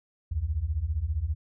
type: beating tone pair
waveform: sine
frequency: 68 / 83 Hz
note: C#2 / E2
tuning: -33 / +12 cents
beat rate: 15 Hz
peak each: -30 / -28 dBFS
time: 0.31-1.35 s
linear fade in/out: 10 ms
effects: none